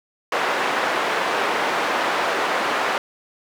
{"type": "band-pass noise", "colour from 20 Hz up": "white", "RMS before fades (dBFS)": -22, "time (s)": [0.32, 2.98], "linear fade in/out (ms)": 2, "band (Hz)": [390, 1500], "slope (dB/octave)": 12, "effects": []}